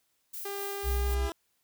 violet noise with tremolo, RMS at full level -39 dBFS, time 0.33-1.15 s, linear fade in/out 10 ms, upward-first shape sine, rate 3.9 Hz, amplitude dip 45%
sawtooth tone with pitch glide, 400 to 403.9 Hz, G4 to G#4, +35 to -48 cents, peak -31 dBFS, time 0.45-1.3 s, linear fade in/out 5 ms, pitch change +17 cents, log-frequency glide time 0.78-0.99 s
15% pulse tone with exponential growth, 333.3 Hz, E4, 19 cents sharp, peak -29 dBFS, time 0.76-1.32 s, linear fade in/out 0 ms, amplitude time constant 120 ms
sine tone, 63.8 Hz, C2, 43 cents flat, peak -26 dBFS, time 0.83-1.3 s, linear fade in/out 50 ms
effects white hiss -74 dBFS RMS until 1.63 s

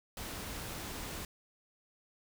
pink noise, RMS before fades -42 dBFS, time 0.17-1.25 s, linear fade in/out 2 ms, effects none

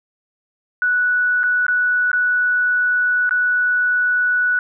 sine tone with dropouts, 1476 Hz, F#6, 5 cents flat, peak -14 dBFS, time 0.82-4.59 s, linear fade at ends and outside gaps 1 ms, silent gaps 1.433-1.438 / 1.666-1.682 / 2.116-2.131 / 3.293-3.309 s, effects none

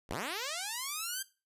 5% pulse linear sweep, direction up, 36.99 to 1601 Hz, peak -24 dBFS, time 0.09-1.23 s, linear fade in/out 10 ms, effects noise-tail reverb RT60 0.3 s tail -18 dB re dry + resampled to 32000 Hz

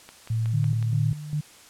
click train, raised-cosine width 0.3 ms, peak -26 dBFS, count 5, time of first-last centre 0.09-0.827 s, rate 5.43 Hz
sine tone with pitch glide, 112.4 to 113.05 Hz, A2 to A2, +37 to +47 cents, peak -22 dBFS, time 0.3-1.12 s, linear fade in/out 5 ms, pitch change +10 cents, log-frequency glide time 0.5-0.92 s
sine tone with tremolo, 150 Hz, D3, 37 cents sharp, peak -23 dBFS, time 0.53-1.41 s, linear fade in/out 10 ms, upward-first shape square, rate 2.5 Hz, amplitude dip 70%
effects white hiss -50 dBFS RMS until 1.69 s + low-pass 10000 Hz 12 dB/octave

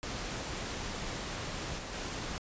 pink noise with level steps, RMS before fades -38 / -41 / -38 dBFS, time 0.03-2.38 s, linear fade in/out 0 ms, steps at 1.78 / 1.93 s, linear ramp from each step 2 ms, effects resampled to 16000 Hz

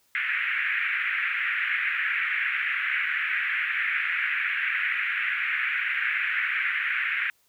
white band-pass noise, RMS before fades -27 dBFS, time 0.15-7.3 s, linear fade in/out 0 ms, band 1500 to 2400 Hz, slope 48 dB/octave, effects white hiss -66 dBFS RMS until 7.48 s

